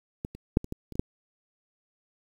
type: clicks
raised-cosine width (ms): 3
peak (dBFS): -19 / -29 / -6 / -25 / -20 / -28 / -25 / -10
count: 8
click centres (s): 0.249 / 0.35 / 0.571 / 0.644 / 0.724 / 0.923 / 0.955 / 0.995
effects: 8-bit